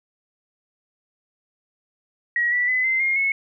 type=tone with pitch steps; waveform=sine; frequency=1907 / 1960.6 / 2016 / 2072 / 2131 / 2191 Hz; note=A#6 / B6 / B6 / C7 / C7 / C#7; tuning=+39 / -13 / +35 / -17 / +31 / -21 cents; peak=-18 dBFS; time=2.36-3.32 s; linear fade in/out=2 ms; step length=160 ms; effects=none